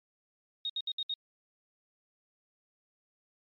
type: tone bursts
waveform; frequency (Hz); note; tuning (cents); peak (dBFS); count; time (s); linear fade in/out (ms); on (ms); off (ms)
sine; 3729; A#7; 0; -31; 5; 0.65-1.14; 2; 46; 65
effects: MP3 32 kbps